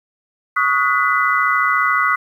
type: tone cluster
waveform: sine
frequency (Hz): 1123 / 1257 / 1454 / 2000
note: C#6 / D#6 / F#6 / B6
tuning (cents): +22 / +17 / -31 / +21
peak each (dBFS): -19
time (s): 0.56-2.16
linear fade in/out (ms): 10
effects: 8-bit